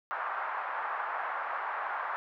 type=band-pass noise; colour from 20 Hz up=pink; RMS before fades=-35 dBFS; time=0.11-2.16 s; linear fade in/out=0 ms; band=840 to 1500 Hz; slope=24 dB/octave; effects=none